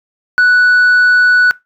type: tone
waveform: sine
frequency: 1480 Hz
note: F#6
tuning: in tune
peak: -3 dBFS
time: 0.38-1.51 s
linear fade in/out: 0 ms
effects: noise-tail reverb RT60 0.2 s tail -23 dB re dry + tanh soft clip ceiling -5 dBFS